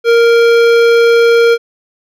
sine tone with hard clipping, 466.2 Hz, A#4, in tune, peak -7 dBFS, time 0.04-1.58 s, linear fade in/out 50 ms, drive 15 dB, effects none

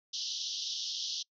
white band-pass noise, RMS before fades -37 dBFS, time 0.13-1.23 s, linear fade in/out 10 ms, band 3000 to 6000 Hz, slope 96 dB/octave, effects noise-tail reverb RT60 0.1 s tail -25 dB re dry

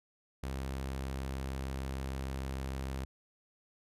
sawtooth tone, 66.6 Hz, C2, 31 cents sharp, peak -32 dBFS, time 0.43-3.05 s, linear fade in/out 5 ms, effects resampled to 32000 Hz

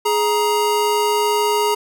square tone pair together, 418.3 / 939 Hz, G#4 / A#5, +12 / +12 cents, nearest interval octave + major second, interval 1400 cents, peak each -19 dBFS, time 0.05-1.75 s, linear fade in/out 10 ms, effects none

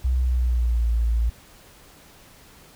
sine tone with pitch glide, 63.4 to 57.14 Hz, B1 to A#1, +46 to -34 cents, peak -18 dBFS, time 0.04-1.3 s, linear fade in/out 10 ms, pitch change -180 cents, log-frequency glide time 0.21-0.9 s, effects pink hiss -50 dBFS RMS until 2.75 s

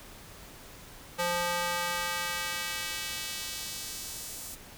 square tone with high-pass filter sweep, 174.61 Hz, F3, in tune, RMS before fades -34 dBFS, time 1.18-4.56 s, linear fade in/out 20 ms, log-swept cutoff 570 to 8300 Hz, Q 0.83, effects pink hiss -49 dBFS RMS until 4.77 s

